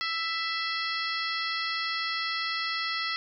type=harmonic tone with a mistuned harmonic; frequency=662 Hz; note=E5; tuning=7 cents sharp; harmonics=2 / 3 / 4 / 5 / 6 / 7 / 8; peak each=-34 / -33 / -39 / -37 / -37 / -39 / -39 dBFS; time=0.01-3.16 s; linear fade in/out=0 ms; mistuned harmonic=6; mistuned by=+92 cents; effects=none